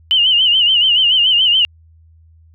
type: tone with vibrato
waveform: sine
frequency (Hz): 2960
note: F#7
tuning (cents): 0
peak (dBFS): -9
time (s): 0.11-1.65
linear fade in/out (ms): 0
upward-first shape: sine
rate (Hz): 7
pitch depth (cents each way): 97
effects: added 81 Hz sine -44 dBFS peak until 2.54 s